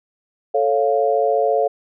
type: chord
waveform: sine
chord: A augmented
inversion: none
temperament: equal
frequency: 440 / 554.4 / 698.5 Hz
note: A4 / C#5 / E#5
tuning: 0 / 0 / 0 cents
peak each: -19 dBFS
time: 0.54-1.68 s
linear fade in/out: 10 ms
effects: none